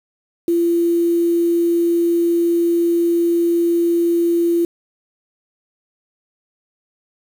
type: tone with quantisation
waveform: sine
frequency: 340.7 Hz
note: F4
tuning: 43 cents flat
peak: -13 dBFS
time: 0.48-4.65 s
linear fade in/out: 2 ms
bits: 6
effects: none

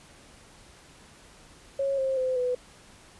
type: tone with pitch steps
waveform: sine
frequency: 549 / 531.5 / 514.6 / 498.2 Hz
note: C#5 / C5 / C5 / B4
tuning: -17 / +27 / -29 / +15 cents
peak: -24 dBFS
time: 1.79-2.55 s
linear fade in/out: 5 ms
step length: 190 ms
effects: pink hiss -53 dBFS RMS until 3.19 s + resampled to 24000 Hz

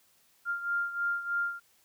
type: beating tone pair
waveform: sine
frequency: 1396.9 / 1400.1 Hz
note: F6 / F6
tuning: 0 / +4 cents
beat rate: 3.2 Hz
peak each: -30 / -35 dBFS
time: 0.45-1.6 s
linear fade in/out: 50 ms
effects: white hiss -66 dBFS RMS until 1.84 s

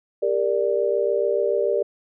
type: chord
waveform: sine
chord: G minor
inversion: none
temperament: equal with one note detuned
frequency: 399.3 / 466.2 / 587.3 Hz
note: G4 / Bb4 / D5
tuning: +32 / 0 / 0 cents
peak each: -23 dBFS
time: 0.22-1.83 s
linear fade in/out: 10 ms
effects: none

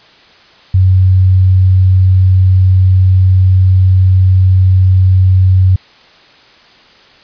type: tone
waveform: sine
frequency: 93.4 Hz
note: F#2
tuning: 17 cents sharp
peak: -4 dBFS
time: 0.74-5.76 s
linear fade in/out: 5 ms
effects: white hiss -42 dBFS RMS until 7.23 s + resampled to 11025 Hz

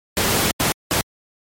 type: noise bursts at uneven times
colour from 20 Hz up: pink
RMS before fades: -18 dBFS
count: 3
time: 0.17-0.51 / 0.6-0.72 / 0.91-1.01 s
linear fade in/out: 0 ms
effects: high-pass 80 Hz 12 dB/octave + MP3 64 kbps

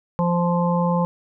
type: harmonic tone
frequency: 173.9 Hz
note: F3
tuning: 7 cents flat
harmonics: 1 / 3 / 5 / 6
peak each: -19 / -24 / -26 / -27 dBFS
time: 0.19-1.05 s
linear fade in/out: 0 ms
effects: none

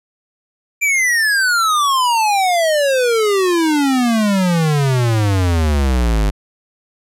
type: exponential sweep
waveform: square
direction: down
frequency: 2377 to 49 Hz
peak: -13 dBFS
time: 0.81-6.31 s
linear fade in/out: 20 ms
effects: low-pass 12000 Hz 12 dB/octave

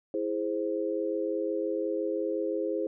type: chord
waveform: sine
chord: E augmented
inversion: none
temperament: equal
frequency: 329.6 / 415.3 / 523.3 Hz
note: E4 / G#4 / B#4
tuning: 0 / 0 / 0 cents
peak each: -32 dBFS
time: 0.14-2.87 s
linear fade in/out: 2 ms
effects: none

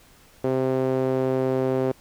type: tone with band-pass filter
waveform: sawtooth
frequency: 130.81 Hz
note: C3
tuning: in tune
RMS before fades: -23 dBFS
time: 0.44-1.92 s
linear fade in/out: 5 ms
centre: 440 Hz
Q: 2
effects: pink hiss -54 dBFS RMS until 2 s

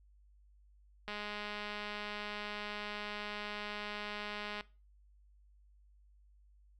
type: click train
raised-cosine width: 0.3 ms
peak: -26 dBFS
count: 735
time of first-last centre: 1.08-4.609 s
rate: 208 Hz
effects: noise-tail reverb RT60 0.3 s tail -19 dB re dry + added 50 Hz sine -61 dBFS peak until 6.79 s

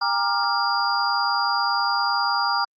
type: tone cluster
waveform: sine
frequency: 806 / 936 / 1181 / 1396 / 4809 Hz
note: G5 / A#5 / D6 / F6 / D8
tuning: +48 / +7 / +9 / -1 / +40 cents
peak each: -26 dBFS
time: 0.01-2.65 s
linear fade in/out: 10 ms
effects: Opus 48 kbps

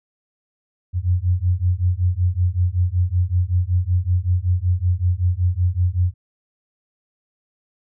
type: beating tone pair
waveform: sine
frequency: 87.31 / 92.61 Hz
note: F2 / F#2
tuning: 0 / +2 cents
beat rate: 5.3 Hz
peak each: -19 dBFS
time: 0.93-6.14 s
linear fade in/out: 50 ms
effects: none

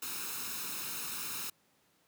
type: noise with comb filter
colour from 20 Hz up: white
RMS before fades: -39 dBFS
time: 0.02-1.5 s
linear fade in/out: 5 ms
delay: 0.76 ms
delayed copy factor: +0.65
effects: pink hiss -70 dBFS RMS until 2.07 s + high-pass 150 Hz 12 dB/octave

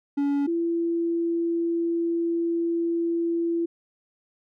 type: tone pair in turn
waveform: triangle / sine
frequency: 283.4 / 337 Hz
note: C#4 / E4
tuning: +38 / +38 cents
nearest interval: minor third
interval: 300 cents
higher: second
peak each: -19 / -22 dBFS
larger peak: first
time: 0.17-0.47 / 0.47-3.66 s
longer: second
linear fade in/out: 10 ms
effects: none

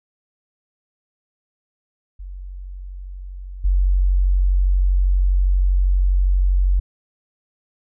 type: tone with level steps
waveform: sine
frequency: 46.25 Hz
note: F#1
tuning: in tune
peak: -30 / -13 dBFS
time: 2.19-6.8 s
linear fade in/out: 10 ms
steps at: 3.64 s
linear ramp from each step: 10 ms
effects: none

